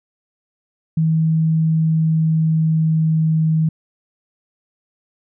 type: tone with pitch glide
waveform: sine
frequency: 160.2 to 158.82 Hz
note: E3 to D#3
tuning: -49 to +36 cents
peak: -13 dBFS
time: 0.97-3.69 s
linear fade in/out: 5 ms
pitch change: -15 cents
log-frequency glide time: 1.6-3.46 s
effects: none